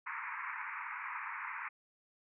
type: band-pass noise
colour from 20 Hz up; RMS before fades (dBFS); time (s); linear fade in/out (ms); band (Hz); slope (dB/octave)
pink; -42; 0.06-1.69; 10; 900 to 2400; 96
effects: none